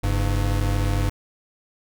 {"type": "tone pair together", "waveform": "square", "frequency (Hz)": [46.96, 100], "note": ["F#1", "G2"], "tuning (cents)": [26, 35], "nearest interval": "octave + minor second", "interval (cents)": 1309, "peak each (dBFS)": -23, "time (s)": [0.03, 1.1], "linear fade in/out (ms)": 10, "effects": []}